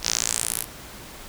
sawtooth tone with band-pass filter sweep, 57.1 Hz, A#1, 35 cents flat, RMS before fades -26 dBFS, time 0.02-0.66 s, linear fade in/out 50 ms, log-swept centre 5300 to 12000 Hz, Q 3.2, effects pink hiss -41 dBFS RMS until 1.28 s

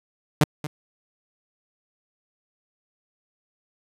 sawtooth tone with echo, 150 Hz, D3, 37 cents sharp, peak -10 dBFS, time 0.41-0.44 s, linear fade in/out 2 ms, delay 230 ms, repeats 1, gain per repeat -14 dB, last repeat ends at 0.67 s, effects resampled to 32000 Hz + 8-bit

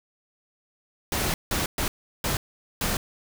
pink noise bursts at uneven times, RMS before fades -26 dBFS, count 5, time 1.12-1.34 / 1.51-1.66 / 1.78-1.88 / 2.24-2.37 / 2.81-2.97 s, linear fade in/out 2 ms, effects none

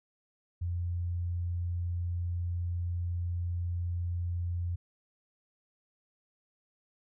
sine tone, 87.2 Hz, F2, 2 cents flat, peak -30 dBFS, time 0.61-4.76 s, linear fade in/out 10 ms, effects none

